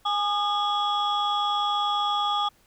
sine tone cluster, 826 / 1220 / 3355 Hz, G#5 / D#6 / G#7, -10 / -34 / +17 cents, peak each -25 / -25 / -27 dBFS, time 0.05-2.49 s, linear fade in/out 10 ms, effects tanh soft clip ceiling -17 dBFS + pink hiss -61 dBFS RMS until 2.66 s

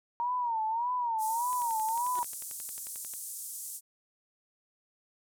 sine tone with vibrato, 933 Hz, A#5, 1 cent sharp, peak -28 dBFS, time 0.2-2.23 s, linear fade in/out 0 ms, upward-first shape sine, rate 1.7 Hz, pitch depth 120 cents each way
pink band-pass noise, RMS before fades -41 dBFS, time 1.18-3.81 s, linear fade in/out 50 ms, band 7800 to 13000 Hz, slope 24 dB/octave
click train, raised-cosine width 0.2 ms, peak -31 dBFS, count 19, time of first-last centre 1.53-3.137 s, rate 11.2 Hz
15% pulse tone with exponential growth, 364.7 Hz, F#4, 25 cents flat, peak -32 dBFS, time 2.11-2.19 s, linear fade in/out 0 ms, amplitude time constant 16 ms
effects none

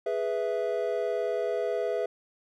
triangle chord, E major, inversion first, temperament equal, 415.3 / 493.9 / 659.3 Hz, G#4 / B4 / E5, 0 / 0 / 0 cents, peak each -29 dBFS, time 0.06-2.06 s, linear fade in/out 5 ms, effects none

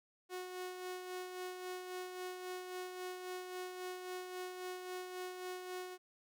sawtooth tone with tremolo, 365.7 Hz, F#4, 20 cents flat, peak -37 dBFS, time 0.29-5.98 s, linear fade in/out 50 ms, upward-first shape sine, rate 3.7 Hz, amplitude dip 45%, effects none

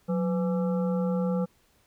harmonic tone with a mistuned harmonic, 167.5 Hz, E3, 28 cents sharp, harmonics 1 / 3 / 5 / 7 / 8, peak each -25 / -30 / -41 / -45 / -44 dBFS, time 0.08-1.46 s, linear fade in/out 20 ms, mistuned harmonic 1, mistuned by +150 cents, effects pink hiss -65 dBFS RMS until 1.86 s

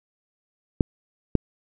clicks, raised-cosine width 3 ms, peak -4 dBFS, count 2, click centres 0.808 / 1.353 s, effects none

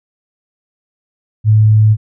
sine tone, 107.9 Hz, A2, 33 cents flat, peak -5 dBFS, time 1.44-1.97 s, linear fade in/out 50 ms, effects none

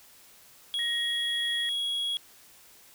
triangle tone, 3322 Hz, G#7, in tune, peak -26 dBFS, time 0.74-2.17 s, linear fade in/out 0 ms
sine tone with tremolo, 1883 Hz, A#6, 17 cents sharp, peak -32 dBFS, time 0.79-1.69 s, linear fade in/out 0 ms, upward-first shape triangle, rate 1.7 Hz, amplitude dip 25%
effects white hiss -55 dBFS RMS until 2.94 s

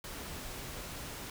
pink noise, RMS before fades -43 dBFS, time 0.04-1.3 s, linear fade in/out 2 ms, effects none

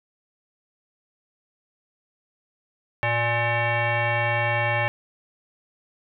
sine tone with frequency modulation, 833 Hz, G#5, 5 cents sharp, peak -20 dBFS, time 3.03-4.88 s, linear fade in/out 0 ms, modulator 474 Hz, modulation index 3.6, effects none

